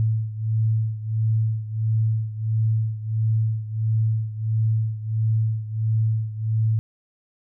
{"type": "beating tone pair", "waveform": "sine", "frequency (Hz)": [110, 111.5], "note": ["A2", "A2"], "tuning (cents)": [0, 23], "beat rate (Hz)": 1.5, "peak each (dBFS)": [-21, -25], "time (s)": [0, 6.79], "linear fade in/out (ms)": 0, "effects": []}